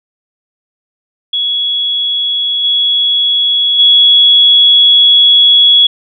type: tone with level steps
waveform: sine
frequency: 3358 Hz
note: G#7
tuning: 18 cents sharp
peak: -11 / -8 / -3 dBFS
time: 1.33-5.87 s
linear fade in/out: 5 ms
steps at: 2.63 / 3.78 s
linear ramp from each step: 20 ms
effects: none